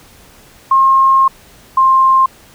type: tone pair in turn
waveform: sine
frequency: 1071 / 1056.9 Hz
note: C6 / C6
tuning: +40 / +17 cents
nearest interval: unison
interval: 23 cents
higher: first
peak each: -6 dBFS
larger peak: neither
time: 0.71-1.28 / 1.77-2.26 s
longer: first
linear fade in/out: 5 ms
effects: pink hiss -43 dBFS RMS until 2.54 s